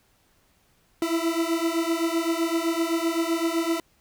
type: beating tone pair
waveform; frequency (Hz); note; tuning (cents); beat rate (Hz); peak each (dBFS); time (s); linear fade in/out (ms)
40% pulse; 328 / 335.8; E4 / E4; -9 / +32; 7.8; -25; 1.02-3.8; 2
effects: pink hiss -64 dBFS RMS until 4 s